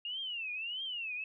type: tone with vibrato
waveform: sine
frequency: 2797 Hz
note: F7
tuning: 2 cents sharp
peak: -36 dBFS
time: 0.05-1.24 s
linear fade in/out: 2 ms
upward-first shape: triangle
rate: 1.6 Hz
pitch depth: 250 cents each way
effects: none